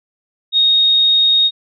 sine tone, 3729 Hz, A#7, in tune, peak -9 dBFS, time 0.52-1.51 s, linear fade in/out 50 ms, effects none

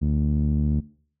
sawtooth tone with low-pass filter, 74.2 Hz, D2, 18 cents sharp, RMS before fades -22 dBFS, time 0.01-0.81 s, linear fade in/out 20 ms, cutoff 210 Hz, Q 2.3, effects noise-tail reverb RT60 0.5 s tail -20 dB re dry

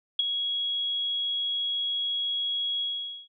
sine tone with ADSR envelope, 3322 Hz, G#7, in tune, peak -18 dBFS, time 0.19-3.28 s, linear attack 5 ms, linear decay 17 ms, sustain -8 dB, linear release 470 ms, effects none

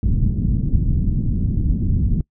pink low-pass noise, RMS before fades -18 dBFS, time 0.03-2.21 s, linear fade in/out 2 ms, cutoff 220 Hz, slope 24 dB/octave, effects noise-tail reverb RT60 0.1 s tail -24 dB re dry

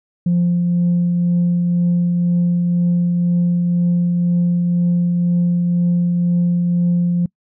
sine tone with tremolo, 174.61 Hz, F3, in tune, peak -10 dBFS, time 0.26-7.26 s, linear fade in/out 5 ms, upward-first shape triangle, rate 2 Hz, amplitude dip 30%, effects noise-tail reverb RT60 0.1 s tail -26 dB re dry + tanh soft clip ceiling -10 dBFS

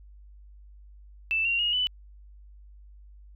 sine tone with pitch steps, 2648 / 2757 / 2871 / 2989 Hz, E7 / F7 / F7 / F#7, +7 / -23 / +47 / +17 cents, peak -23 dBFS, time 1.31-1.87 s, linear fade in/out 0 ms, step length 140 ms, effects added 50 Hz sine -47 dBFS peak until 3.35 s

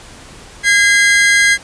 40% pulse tone pair together, 1632.6 / 2057 Hz, G#6 / C7, -30 / -30 cents, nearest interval major third, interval 400 cents, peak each -10 dBFS, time 0.63-1.58 s, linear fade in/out 50 ms, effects pink hiss -37 dBFS RMS until 1.63 s + resampled to 22050 Hz

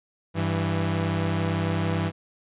sawtooth tone pair together, 98 / 164.82 Hz, G2 / E3, 0 / 0 cents, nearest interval major sixth, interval 900 cents, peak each -22 dBFS, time 0.34-2.12 s, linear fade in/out 50 ms, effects resampled to 8000 Hz

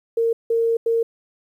sine tone bursts at uneven times, 459.3 Hz, A#4, 26 cents flat, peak -16 dBFS, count 3, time 0.17-0.33 / 0.5-0.77 / 0.86-1.03 s, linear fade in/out 5 ms, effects 9-bit

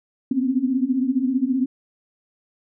sine tone cluster, 244.1 / 255.6 / 270.7 Hz, B3 / C4 / C#4, -20 / -40 / -41 cents, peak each -25 / -22 / -22 dBFS, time 0.31-1.66 s, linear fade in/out 5 ms, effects none

